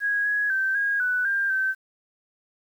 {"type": "tone with pitch steps", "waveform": "sine", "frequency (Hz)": [1651, 1669, 1555, 1636, 1489, 1595, 1546], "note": ["G#6", "G#6", "G6", "G#6", "F#6", "G6", "G6"], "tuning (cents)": [-11, 8, -14, -26, 11, 30, -24], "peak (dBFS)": -21, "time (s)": [0, 1.75], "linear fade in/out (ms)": 50, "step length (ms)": 250, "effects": ["9-bit"]}